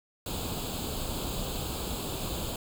pink noise with comb filter, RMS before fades -34 dBFS, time 0.26-2.56 s, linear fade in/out 2 ms, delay 0.26 ms, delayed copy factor +0.8, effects none

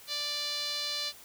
sawtooth tone with band-pass filter, 587.3 Hz, D5, in tune, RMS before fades -34 dBFS, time 0.07-1.13 s, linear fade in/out 50 ms, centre 4200 Hz, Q 4.2, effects white hiss -52 dBFS RMS until 1.24 s

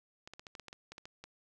clicks, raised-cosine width 0.2 ms, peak -30 dBFS, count 12, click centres 0.275 / 0.336 / 0.395 / 0.468 / 0.552 / 0.597 / 0.683 / 0.729 / 0.92 / 0.981 / 1.055 / 1.24 s, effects none

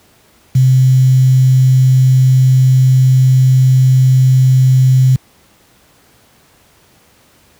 sine tone with quantisation, 130 Hz, C3, 11 cents flat, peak -5 dBFS, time 0.55-5.16 s, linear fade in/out 5 ms, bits 5, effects pink hiss -49 dBFS RMS until 7.59 s + high-pass 60 Hz 12 dB/octave

